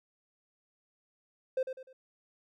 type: tone with echo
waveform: triangle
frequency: 520 Hz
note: C5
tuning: 11 cents flat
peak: -24 dBFS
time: 1.57-1.63 s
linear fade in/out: 5 ms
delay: 100 ms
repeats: 3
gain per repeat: -9 dB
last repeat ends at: 1.93 s
effects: tanh soft clip ceiling -22 dBFS